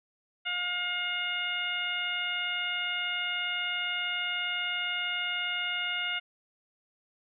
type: harmonic tone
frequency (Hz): 713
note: F5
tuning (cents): +36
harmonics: 1 / 2 / 3 / 4 / 5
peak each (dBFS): -43 / -35 / -34 / -33 / -41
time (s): 0.45-6.2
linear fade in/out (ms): 20
effects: none